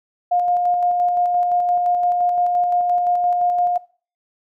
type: tone with tremolo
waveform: sine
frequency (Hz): 710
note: F5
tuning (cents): +28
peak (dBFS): -14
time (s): 0.31-3.78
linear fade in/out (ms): 10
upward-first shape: square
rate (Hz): 5.8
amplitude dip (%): 25
effects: noise-tail reverb RT60 0.4 s tail -20 dB re dry